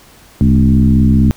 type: tone with frequency modulation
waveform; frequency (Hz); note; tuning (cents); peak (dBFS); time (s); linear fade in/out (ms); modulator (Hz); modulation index
sine; 150; D3; +37; -6; 0.41-1.31; 0; 64.3; 1.7
effects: pink hiss -43 dBFS RMS until 1.36 s